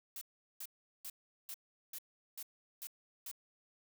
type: noise bursts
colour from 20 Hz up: blue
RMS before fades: -45 dBFS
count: 8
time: 0.16-3.314 s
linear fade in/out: 2 ms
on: 53 ms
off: 390 ms
effects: none